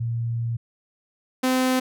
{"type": "tone pair in turn", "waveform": ["sine", "sawtooth"], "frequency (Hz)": [116.54, 257.1], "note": ["A#2", "C4"], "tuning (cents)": [0, -30], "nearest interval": "octave + major second", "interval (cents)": 1370, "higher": "second", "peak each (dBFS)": [-23, -15], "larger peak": "second", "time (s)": [[0, 0.57], [1.43, 1.8]], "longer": "first", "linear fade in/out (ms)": 10, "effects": []}